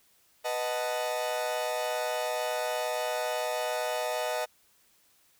40% pulse chord, B dominant seventh, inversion none, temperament equal, 493.9 / 622.3 / 740 / 880 Hz, B4 / D#5 / F#5 / A5, 0 / 0 / 0 / 0 cents, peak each -35 / -31 / -36 / -36 dBFS, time 0.44-4.46 s, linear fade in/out 20 ms, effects white hiss -65 dBFS RMS until 5.39 s

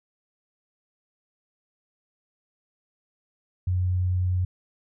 sine tone, 91 Hz, F#2, 28 cents flat, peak -21 dBFS, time 3.67-4.45 s, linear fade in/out 5 ms, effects none

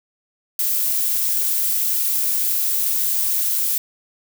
violet noise, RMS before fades -20 dBFS, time 0.59-3.78 s, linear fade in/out 2 ms, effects none

